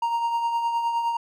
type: tone with tremolo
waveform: triangle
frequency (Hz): 932.3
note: A#5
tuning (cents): 0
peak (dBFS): -18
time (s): 0.02-1.17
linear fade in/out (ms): 5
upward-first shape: triangle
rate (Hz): 9.7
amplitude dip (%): 50
effects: none